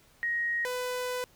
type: tone pair in turn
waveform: sine / sawtooth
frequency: 1881 / 499.2 Hz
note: A#6 / B4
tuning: +15 / +19 cents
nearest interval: octave + major seventh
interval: 2296 cents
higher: first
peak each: -27 dBFS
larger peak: neither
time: 0.23-0.65 / 0.65-1.24 s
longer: second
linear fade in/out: 0 ms
effects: pink hiss -61 dBFS RMS until 1.35 s